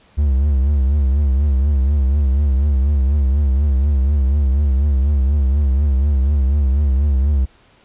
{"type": "tone with vibrato", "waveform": "triangle", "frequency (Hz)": 69.3, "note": "C#2", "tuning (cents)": 0, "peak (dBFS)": -10, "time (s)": [0.17, 7.46], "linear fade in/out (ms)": 20, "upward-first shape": "triangle", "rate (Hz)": 4.1, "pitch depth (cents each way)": 140, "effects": ["pink hiss -52 dBFS RMS until 7.84 s", "resampled to 8000 Hz"]}